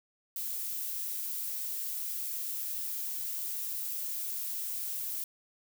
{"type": "noise", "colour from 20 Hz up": "violet", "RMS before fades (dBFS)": -36, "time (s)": [0.36, 5.24], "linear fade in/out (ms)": 2, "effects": []}